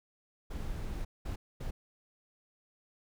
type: noise bursts at uneven times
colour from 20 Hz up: brown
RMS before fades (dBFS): -37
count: 3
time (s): 0.5-1.05 / 1.25-1.36 / 1.6-1.71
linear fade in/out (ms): 10
effects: none